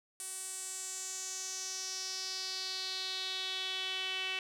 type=tone with band-pass filter sweep; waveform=sawtooth; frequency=376.9 Hz; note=F#4; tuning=32 cents sharp; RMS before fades=-39 dBFS; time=0.2-4.39 s; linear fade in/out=0 ms; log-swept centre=9100 to 2800 Hz; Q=4.3; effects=none